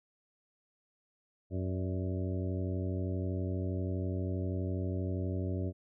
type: harmonic tone with a mistuned harmonic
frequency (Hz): 92.4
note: F#2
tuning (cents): -2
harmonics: 1 / 2 / 3 / 4 / 5 / 6 / 7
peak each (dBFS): -33 / -40 / -40 / -42 / -48 / -46 / -50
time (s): 1.5-5.73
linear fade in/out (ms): 50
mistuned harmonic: 6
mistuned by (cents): +66
effects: none